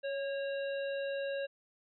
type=harmonic tone with a mistuned harmonic; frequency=554.4 Hz; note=C#5; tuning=in tune; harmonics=1 / 3 / 5 / 7; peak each=-34 / -44 / -48 / -51 dBFS; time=0.03-1.47 s; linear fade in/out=20 ms; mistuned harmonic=3; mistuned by=-35 cents; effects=none